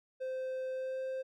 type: tone with pitch glide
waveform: triangle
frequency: 519 to 524.1 Hz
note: C5 to C5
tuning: -14 to +3 cents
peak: -33 dBFS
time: 0.2-1.23 s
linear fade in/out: 20 ms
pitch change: +17 cents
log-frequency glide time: 0.71-1.02 s
effects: none